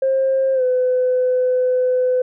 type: tone with pitch glide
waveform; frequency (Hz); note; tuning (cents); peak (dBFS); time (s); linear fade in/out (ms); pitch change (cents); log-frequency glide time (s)
sine; 532 to 505.3; C5 to B4; +29 to +40; -13; 0.02-2.22; 5; -89; 0.54-0.63
effects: tanh soft clip ceiling -10 dBFS